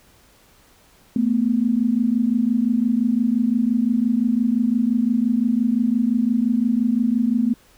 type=tone pair together; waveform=sine; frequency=222 / 247.8 Hz; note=A3 / B3; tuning=+16 / +6 cents; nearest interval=major second; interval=190 cents; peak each=-19 dBFS; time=1.16-7.54 s; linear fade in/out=2 ms; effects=pink hiss -54 dBFS RMS until 7.77 s